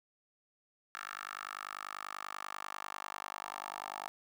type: tone with high-pass filter sweep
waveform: 10% pulse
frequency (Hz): 50.2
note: G1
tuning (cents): +42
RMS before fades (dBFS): -44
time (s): 0.95-4.08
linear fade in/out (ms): 0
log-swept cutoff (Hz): 1400 to 890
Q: 3.7
effects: none